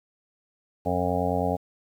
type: harmonic tone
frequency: 89.6 Hz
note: F2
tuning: 45 cents sharp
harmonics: 1 / 2 / 3 / 5 / 6 / 7 / 8 / 9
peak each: -31 / -31 / -31 / -31 / -31 / -31 / -31 / -31 dBFS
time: 0.85-1.57 s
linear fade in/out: 20 ms
effects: 9-bit